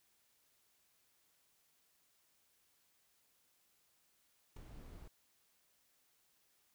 brown noise with ADSR envelope, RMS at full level -45 dBFS, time 4.56-5.08 s, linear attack 6 ms, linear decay 9 ms, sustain -8 dB, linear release 4 ms, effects white hiss -75 dBFS RMS until 6.74 s

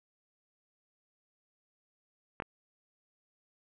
clicks, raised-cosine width 0.5 ms, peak -19 / -24 dBFS, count 2, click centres 2.401 / 2.422 s, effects resampled to 8000 Hz + 9-bit

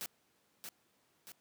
white noise with echo, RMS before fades -41 dBFS, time 0.01-0.06 s, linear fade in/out 0 ms, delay 630 ms, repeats 2, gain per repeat -5 dB, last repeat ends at 1.32 s, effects pink hiss -73 dBFS RMS until 1.4 s + high-pass 150 Hz 12 dB/octave

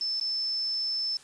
sine tone with dropouts, 5274 Hz, E8, in tune, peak -27 dBFS, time 0.01-1.17 s, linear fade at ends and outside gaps 1 ms, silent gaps 0.199-0.211 s, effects white hiss -53 dBFS RMS until 1.23 s + resampled to 22050 Hz

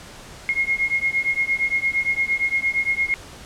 sine beating tone pair, 2147 / 2155.7 Hz, C7 / C#7, +44 / -49 cents, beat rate 8.7 Hz, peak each -22 dBFS, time 0.49-3.14 s, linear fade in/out 0 ms, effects pink hiss -41 dBFS RMS until 3.45 s + low-pass 9000 Hz 12 dB/octave

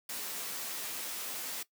white noise with comb filter, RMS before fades -39 dBFS, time 0.09-1.63 s, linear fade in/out 5 ms, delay 13 ms, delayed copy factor -0.55, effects noise-tail reverb RT60 0.1 s tail -18 dB re dry + high-pass 200 Hz 12 dB/octave

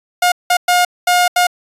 sawtooth tone bursts at uneven times, 714 Hz, F5, 38 cents sharp, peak -6 dBFS, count 5, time 0.22-0.32 / 0.5-0.57 / 0.68-0.85 / 1.07-1.28 / 1.36-1.47 s, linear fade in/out 5 ms, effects resampled to 32000 Hz

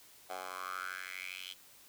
10% pulse tone with high-pass filter sweep, 92.5 Hz, F#2, in tune, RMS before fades -43 dBFS, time 0.29-1.54 s, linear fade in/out 20 ms, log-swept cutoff 740 to 3200 Hz, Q 5.5, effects white hiss -59 dBFS RMS until 1.88 s

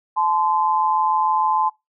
sine tone pair together, 865 / 1031.6 Hz, A5 / C6, -30 / -25 cents, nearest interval minor third, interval 305 cents, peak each -19 dBFS, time 0.16-1.7 s, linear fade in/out 20 ms, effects noise-tail reverb RT60 0.2 s tail -23 dB re dry

